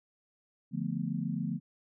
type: chord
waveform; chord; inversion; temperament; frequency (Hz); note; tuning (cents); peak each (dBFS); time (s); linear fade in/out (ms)
sine; B half-diminished seventh; first; equal with one note detuned; 146.83 / 174.11 / 220 / 246.9; D3 / F3 / A3 / B3; 0 / -5 / 0 / 0; -37 / -35 / -36 / -38; 0.71-1.6; 50
effects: none